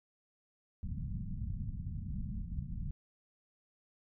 pink low-pass noise, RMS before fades -39 dBFS, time 0.83-2.91 s, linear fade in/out 0 ms, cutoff 210 Hz, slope 48 dB/octave, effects none

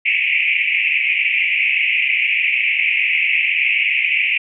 white band-pass noise, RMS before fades -17 dBFS, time 0.05-4.38 s, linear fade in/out 10 ms, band 2100 to 2700 Hz, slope 96 dB/octave, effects none

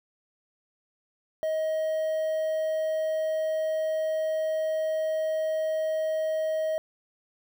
triangle tone with quantisation, 630 Hz, D#5, 21 cents sharp, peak -23 dBFS, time 1.43-6.78 s, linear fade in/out 0 ms, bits 8, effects none

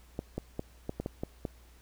clicks, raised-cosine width 2 ms, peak -20 dBFS, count 8, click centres 0.191 / 0.38 / 0.594 / 0.894 / 1 / 1.061 / 1.235 / 1.452 s, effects added 60 Hz sine -55 dBFS peak until 1.81 s + pink hiss -62 dBFS RMS until 1.81 s

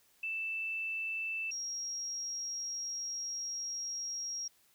sine tone pair in turn, 2649 / 5613 Hz, E7 / F8, +8 / +8 cents, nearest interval octave + minor second, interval 1300 cents, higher second, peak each -34 / -36 dBFS, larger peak first, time 0.23-1.51 / 1.51-4.48 s, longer second, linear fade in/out 5 ms, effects white hiss -68 dBFS RMS until 4.74 s

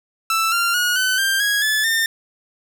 sawtooth tone with pitch steps, 1325 / 1385.3 / 1448.3 / 1514.1 / 1583 / 1655 / 1730.3 / 1809 Hz, E6 / F6 / F#6 / F#6 / G6 / G#6 / A6 / A6, +9 / -14 / -37 / +39 / +17 / -6 / -29 / +48 cents, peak -13 dBFS, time 0.3-2.06 s, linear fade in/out 2 ms, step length 220 ms, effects none

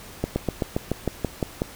slowing click train, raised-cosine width 2 ms, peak -9 dBFS, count 10, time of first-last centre 0.24-1.619 s, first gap 120 ms, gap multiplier 1.06, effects pink hiss -43 dBFS RMS until 1.75 s

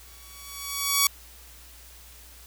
5% pulse tone with exponential growth, 1128 Hz, C#6, 30 cents sharp, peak -5 dBFS, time 0.05-1.07 s, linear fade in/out 2 ms, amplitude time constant 220 ms, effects added 60 Hz sine -50 dBFS peak until 2.46 s + white hiss -50 dBFS RMS until 2.46 s

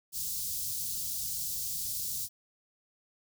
white band-stop noise, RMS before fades -35 dBFS, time 0.12-2.29 s, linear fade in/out 50 ms, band 160 to 4500 Hz, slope 24 dB/octave, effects none

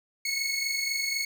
20% pulse tone pair together, 2184 / 2208 Hz, C#7 / C#7, -26 / -7 cents, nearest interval unison, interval 19 cents, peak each -25 dBFS, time 0.25-1.25 s, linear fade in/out 5 ms, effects none

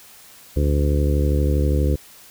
harmonic tone, 72.4 Hz, D2, 24 cents flat, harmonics 1 / 2 / 3 / 4 / 5 / 6 / 7, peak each -17 / -24 / -31 / -27 / -29 / -30 / -29 dBFS, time 0.56-1.96 s, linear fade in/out 10 ms, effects white hiss -46 dBFS RMS until 2.3 s

